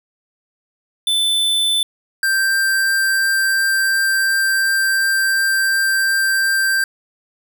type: tone pair in turn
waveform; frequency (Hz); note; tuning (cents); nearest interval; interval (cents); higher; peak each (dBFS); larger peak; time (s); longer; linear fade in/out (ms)
square; 3520 / 1574.3; A7 / G6; 0 / +7; octave + major second; 1393; first; -15; neither; 1.07-1.83 / 2.23-6.84; second; 2
effects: none